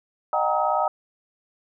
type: tone cluster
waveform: sine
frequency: 612 / 734 / 793 / 934 / 1273 Hz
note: D#5 / F#5 / G5 / A#5 / D#6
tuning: -29 / -14 / +20 / +3 / +39 cents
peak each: -26 dBFS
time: 0.33-0.88 s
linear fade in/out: 2 ms
effects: none